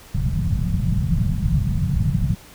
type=low-pass noise; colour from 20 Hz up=white; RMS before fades=-20 dBFS; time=0.14-2.35 s; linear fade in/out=10 ms; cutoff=180 Hz; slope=48 dB/octave; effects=pink hiss -45 dBFS RMS until 2.54 s